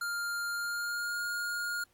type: tone with pitch glide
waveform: square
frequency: 1400 to 1422.8 Hz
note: F6 to F6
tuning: +4 to +32 cents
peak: -33 dBFS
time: 0.01-1.84 s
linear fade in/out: 5 ms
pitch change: +28 cents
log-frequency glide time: 0.5-1.21 s
effects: pink hiss -70 dBFS RMS until 1.93 s + AAC 64 kbps